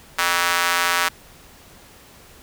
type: tone with high-pass filter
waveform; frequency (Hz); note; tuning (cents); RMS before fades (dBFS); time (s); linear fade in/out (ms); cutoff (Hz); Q
square; 87.31; F2; 0; -20; 0.18-1.09; 10; 1300; 1.4
effects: pink hiss -47 dBFS RMS until 2.42 s